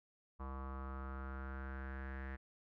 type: tone with low-pass filter sweep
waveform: square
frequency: 66.7 Hz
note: C2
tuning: 34 cents sharp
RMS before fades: -45 dBFS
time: 0.39-2.37 s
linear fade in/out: 20 ms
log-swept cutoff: 1100 to 1800 Hz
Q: 5.6
effects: none